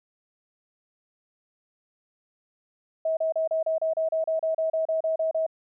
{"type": "tone bursts", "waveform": "sine", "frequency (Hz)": 642, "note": "E5", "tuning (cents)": -46, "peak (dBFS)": -22, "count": 16, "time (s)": [3.05, 5.465], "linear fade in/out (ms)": 5, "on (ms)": 120, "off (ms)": 33, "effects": []}